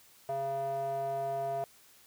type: tone with band-pass filter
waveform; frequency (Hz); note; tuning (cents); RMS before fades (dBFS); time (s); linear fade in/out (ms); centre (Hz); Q
square; 136.6; C#3; -25; -34; 0.29-1.64; 0; 640; 7.8
effects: white hiss -60 dBFS RMS until 2.06 s